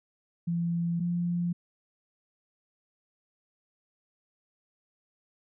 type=tone pair in turn; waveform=sine; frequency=170.2 / 173.68 Hz; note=F3 / F3; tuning=-44 / -9 cents; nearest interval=unison; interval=35 cents; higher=second; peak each=-26 / -26 dBFS; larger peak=neither; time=0.47-1 / 1-1.53 s; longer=neither; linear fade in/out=10 ms; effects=none